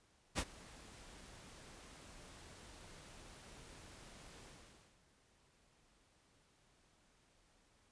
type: noise with ADSR envelope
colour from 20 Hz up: pink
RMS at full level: -35 dBFS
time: 0.35-5 s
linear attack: 37 ms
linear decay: 54 ms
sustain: -22 dB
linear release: 570 ms
effects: pink hiss -72 dBFS RMS until 7.91 s + resampled to 22050 Hz